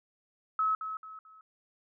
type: tone with echo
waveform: sine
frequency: 1289 Hz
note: E6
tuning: 39 cents flat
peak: -25 dBFS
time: 0.59-0.75 s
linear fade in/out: 2 ms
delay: 220 ms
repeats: 3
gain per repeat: -9 dB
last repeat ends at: 1.41 s
effects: none